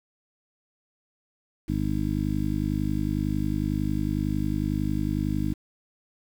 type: harmonic tone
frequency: 51 Hz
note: G#1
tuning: 31 cents flat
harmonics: 1 / 2 / 3 / 4 / 5 / 6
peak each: -31 / -31 / -31 / -31 / -31 / -31 dBFS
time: 1.68-5.54 s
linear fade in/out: 10 ms
effects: 8-bit